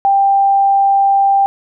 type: tone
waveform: sine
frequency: 790 Hz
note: G5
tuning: 13 cents sharp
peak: -8 dBFS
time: 0.05-1.46 s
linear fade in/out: 0 ms
effects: none